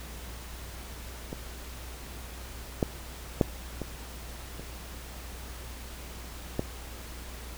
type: clicks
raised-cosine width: 2 ms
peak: -21 / -10 / -7 / -20 / -27 / -13 dBFS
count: 6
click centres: 1.329 / 2.828 / 3.412 / 3.817 / 4.596 / 6.594 s
effects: added 60 Hz sine -42 dBFS peak until 7.57 s + pink hiss -45 dBFS RMS until 7.57 s